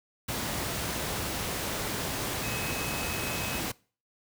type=tone in noise; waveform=sine; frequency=2557 Hz; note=D#7; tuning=47 cents sharp; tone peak=-38 dBFS; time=2.43-3.6 s; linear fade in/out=10 ms; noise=pink; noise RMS=-32 dBFS; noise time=0.28-3.72 s; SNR=-9 dB; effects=noise-tail reverb RT60 0.4 s tail -23 dB re dry + high-pass 60 Hz 12 dB/octave